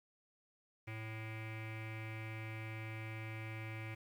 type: tone with low-pass filter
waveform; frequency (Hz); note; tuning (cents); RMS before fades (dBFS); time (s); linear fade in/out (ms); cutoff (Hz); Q
square; 110.3; A2; +5; -45; 0.87-3.95; 10; 2300; 7.7
effects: 11-bit